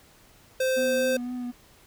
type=tone; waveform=square; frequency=520 Hz; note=C5; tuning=11 cents flat; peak=-23 dBFS; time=0.6-1.17 s; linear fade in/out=5 ms
type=tone with vibrato; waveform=triangle; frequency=246.9 Hz; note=B3; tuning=in tune; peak=-28 dBFS; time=0.76-1.52 s; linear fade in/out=20 ms; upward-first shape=triangle; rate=3.9 Hz; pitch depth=27 cents each way
effects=pink hiss -56 dBFS RMS until 1.86 s